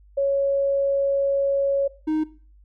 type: tone pair in turn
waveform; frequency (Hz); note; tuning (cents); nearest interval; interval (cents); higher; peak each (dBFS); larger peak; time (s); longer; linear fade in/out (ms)
sine / triangle; 554.4 / 311.1; C#5 / D#4; 0 / 0; minor seventh; 1000; first; -18; neither; 0.17-1.88 / 2.07-2.24; first; 10
effects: noise-tail reverb RT60 0.4 s tail -18 dB re dry + added 50 Hz sine -49 dBFS peak until 2.64 s